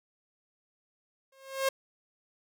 sawtooth tone with exponential growth, 537 Hz, C5, 45 cents sharp, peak -19 dBFS, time 1.32-1.69 s, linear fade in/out 5 ms, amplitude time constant 80 ms, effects none

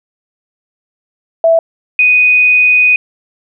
sine tone pair in turn, 659.3 / 2489 Hz, E5 / D#7, 0 / 0 cents, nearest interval octave + major seventh, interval 2300 cents, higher second, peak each -5 dBFS, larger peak neither, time 1.44-1.59 / 1.99-2.96 s, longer second, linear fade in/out 2 ms, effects none

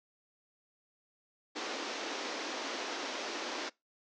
pink band-pass noise, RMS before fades -39 dBFS, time 1.55-3.7 s, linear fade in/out 20 ms, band 260 to 6300 Hz, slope 48 dB/octave, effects noise-tail reverb RT60 0.2 s tail -23 dB re dry

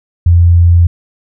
sine tone, 86 Hz, F2, 26 cents flat, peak -3 dBFS, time 0.26-0.87 s, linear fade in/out 5 ms, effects none

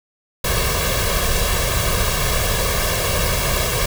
pink noise with comb filter, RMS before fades -19 dBFS, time 0.44-3.86 s, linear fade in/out 5 ms, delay 1.8 ms, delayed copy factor +0.8, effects none

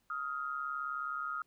sine tone pair together, 1257.9 / 1396.9 Hz, D#6 / F6, +19 / 0 cents, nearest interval major second, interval 181 cents, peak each -37 / -39 dBFS, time 0.1-1.42 s, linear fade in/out 2 ms, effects pink hiss -75 dBFS RMS until 1.46 s

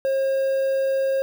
triangle tone with quantisation, 538 Hz, C5, 48 cents sharp, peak -17 dBFS, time 0.05-1.22 s, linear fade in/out 0 ms, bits 7, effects none

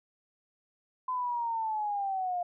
sine linear sweep, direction down, 1022 to 699 Hz, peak -29 dBFS, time 1.08-2.43 s, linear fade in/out 5 ms, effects none

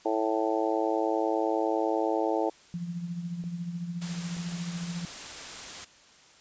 harmonic tone, 110 Hz, A2, in tune, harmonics 3 / 4 / 5 / 6 / 7 / 8, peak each -30 / -31 / -32 / -33 / -33 / -34 dBFS, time 0.05-2.5 s, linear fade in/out 10 ms
sine tone with tremolo, 172.7 Hz, F3, 19 cents flat, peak -29 dBFS, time 2.74-5.05 s, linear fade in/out 0 ms, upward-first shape triangle, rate 14 Hz, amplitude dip 65%
clicks, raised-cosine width 2 ms, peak -35 dBFS, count 4, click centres 3.439 / 4.367 / 4.522 / 4.835 s
white noise, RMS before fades -40 dBFS, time 4.01-5.85 s, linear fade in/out 10 ms
effects white hiss -56 dBFS RMS until 6.4 s + resampled to 16000 Hz

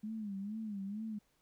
sine tone with vibrato, 207.7 Hz, G#3, in tune, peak -38 dBFS, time 0.03-1.19 s, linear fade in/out 10 ms, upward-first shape sine, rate 2.2 Hz, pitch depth 120 cents each way, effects pink hiss -75 dBFS RMS until 1.41 s

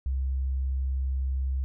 sine tone, 66.1 Hz, C2, 18 cents sharp, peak -25 dBFS, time 0.06-1.64 s, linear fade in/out 0 ms, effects none

